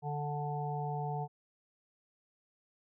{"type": "harmonic tone", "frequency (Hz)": 146.83, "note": "D3", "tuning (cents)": 0, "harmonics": [1, 3, 5, 6], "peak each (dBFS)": [-36, -43, -39, -42], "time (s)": [0.02, 1.28], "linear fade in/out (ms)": 50, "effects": []}